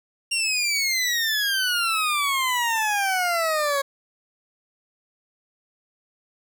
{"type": "exponential sweep", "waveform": "20% pulse", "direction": "down", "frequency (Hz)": [2794, 548], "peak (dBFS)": -16, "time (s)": [0.31, 3.82], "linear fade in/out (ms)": 10, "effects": []}